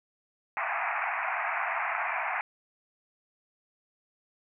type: band-pass noise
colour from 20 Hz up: pink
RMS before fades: -31 dBFS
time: 0.57-2.41 s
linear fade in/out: 0 ms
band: 670 to 2500 Hz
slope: 96 dB/octave
effects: none